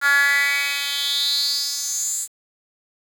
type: tone with high-pass filter sweep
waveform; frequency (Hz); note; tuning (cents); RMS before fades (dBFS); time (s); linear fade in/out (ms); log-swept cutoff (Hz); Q
10% pulse; 282.4; C#4; +32; -21; 0.01-2.28; 50; 1500 to 8200; 6.3
effects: 7-bit